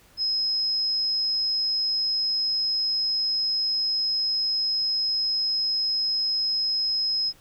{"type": "tone", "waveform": "sine", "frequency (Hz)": 5120, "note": "D#8", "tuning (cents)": 49, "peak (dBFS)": -22, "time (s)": [0.17, 7.33], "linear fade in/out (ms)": 50, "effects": ["pink hiss -56 dBFS RMS until 7.4 s"]}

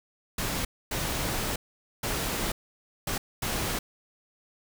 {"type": "noise bursts at uneven times", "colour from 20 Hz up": "pink", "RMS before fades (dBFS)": -30, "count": 5, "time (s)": [[0.38, 0.65], [0.91, 1.56], [2.03, 2.52], [3.07, 3.18], [3.42, 3.79]], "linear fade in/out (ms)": 5, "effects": []}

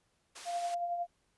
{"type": "band-pass noise", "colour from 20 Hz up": "white", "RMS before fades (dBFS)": -49, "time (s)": [0.35, 0.75], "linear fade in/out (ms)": 10, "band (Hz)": [460, 7900], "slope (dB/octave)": 12}
{"type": "tone with tremolo", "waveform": "sine", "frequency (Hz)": 696, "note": "F5", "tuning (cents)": -6, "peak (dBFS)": -30, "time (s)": [0.45, 1.07], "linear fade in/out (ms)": 50, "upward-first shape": "triangle", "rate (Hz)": 11, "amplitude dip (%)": 50}
{"effects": ["pink hiss -75 dBFS RMS until 1.37 s", "resampled to 24000 Hz"]}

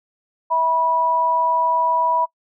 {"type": "tone pair together", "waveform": "sine", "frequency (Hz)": [649.4, 977], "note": ["E5", "B5"], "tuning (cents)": [-26, -19], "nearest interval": "perfect fifth", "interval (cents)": 707, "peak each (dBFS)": [-24, -16], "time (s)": [0.5, 2.26], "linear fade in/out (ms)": 20, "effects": ["noise-tail reverb RT60 0.1 s tail -25 dB re dry"]}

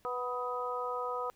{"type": "harmonic tone with a mistuned harmonic", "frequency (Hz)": 246.9, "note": "B3", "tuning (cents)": 0, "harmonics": [2, 3, 4, 5], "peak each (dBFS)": [-37, -42, -39, -37], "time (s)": [0.05, 1.3], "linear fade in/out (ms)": 0, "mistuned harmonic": 5, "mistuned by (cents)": 28, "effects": ["pink hiss -68 dBFS RMS until 1.35 s"]}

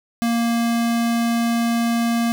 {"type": "tone", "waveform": "square", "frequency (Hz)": 233.1, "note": "A#3", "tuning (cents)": 0, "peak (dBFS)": -18, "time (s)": [0.22, 2.32], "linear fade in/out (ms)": 0, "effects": []}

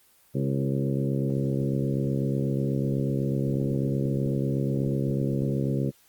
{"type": "harmonic tone with a mistuned harmonic", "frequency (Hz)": 68.1, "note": "C#2", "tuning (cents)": -30, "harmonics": [2, 3, 4, 5, 6, 7, 8], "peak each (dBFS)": [-26, -30, -32, -34, -36, -37, -38], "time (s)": [0.34, 5.91], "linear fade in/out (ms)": 20, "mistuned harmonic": 6, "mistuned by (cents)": -21, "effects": ["white hiss -60 dBFS RMS until 6.08 s", "Opus 24 kbps"]}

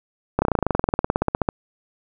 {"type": "slowing click train", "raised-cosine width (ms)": 1, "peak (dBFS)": -4, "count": 24, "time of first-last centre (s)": [0.39, 1.489], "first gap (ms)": 30, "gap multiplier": 1.04, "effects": []}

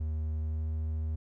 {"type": "tone with pitch glide", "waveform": "triangle", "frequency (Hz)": [77.78, 78.5], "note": ["D#2", "D#2"], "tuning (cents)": [0, 16], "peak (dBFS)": -28, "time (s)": [0, 1.16], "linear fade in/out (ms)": 10, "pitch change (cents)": 16, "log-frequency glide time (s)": [0.43, 0.62], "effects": []}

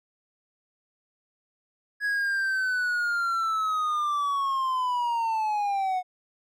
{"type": "linear sweep", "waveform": "triangle", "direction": "down", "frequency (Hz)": [1674, 727], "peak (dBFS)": -22, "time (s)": [2, 6.03], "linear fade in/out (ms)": 50, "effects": []}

